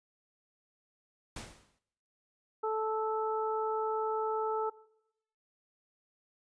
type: noise with exponential decay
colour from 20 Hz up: pink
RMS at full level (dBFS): -40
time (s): 1.36-1.79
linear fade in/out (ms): 5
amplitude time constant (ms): 93
type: harmonic tone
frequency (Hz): 437.5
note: A4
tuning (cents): -10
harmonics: 1 / 2 / 3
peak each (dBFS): -32 / -35 / -37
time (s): 2.63-4.7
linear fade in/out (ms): 10
effects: noise-tail reverb RT60 0.8 s tail -20 dB re dry + resampled to 22050 Hz